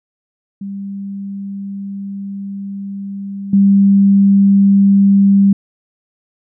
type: tone with level steps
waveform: sine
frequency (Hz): 197.9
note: G3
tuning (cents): +17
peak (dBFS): -22 / -6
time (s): 0.61-5.53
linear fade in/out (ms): 5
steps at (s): 3.53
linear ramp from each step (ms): 5
effects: none